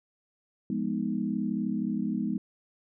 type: chord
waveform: sine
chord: F half-diminished seventh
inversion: none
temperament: equal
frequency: 174.61 / 207.7 / 246.9 / 311.1 Hz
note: F3 / Ab3 / Cb4 / Eb4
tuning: 0 / 0 / 0 / 0 cents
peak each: -36 / -30 / -32 / -35 dBFS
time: 0.7-2.38 s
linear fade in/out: 2 ms
effects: none